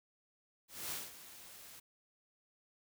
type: noise with ADSR envelope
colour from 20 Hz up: white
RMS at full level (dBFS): -40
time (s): 0.68-1.8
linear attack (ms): 230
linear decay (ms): 190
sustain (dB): -14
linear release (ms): 9
effects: none